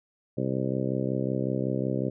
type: harmonic tone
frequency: 65.41 Hz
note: C2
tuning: in tune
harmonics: 2 / 3 / 4 / 5 / 6 / 7 / 8 / 9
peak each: -31 / -32 / -33 / -34 / -34 / -39 / -35 / -38 dBFS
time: 0.37-2.1 s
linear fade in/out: 10 ms
effects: none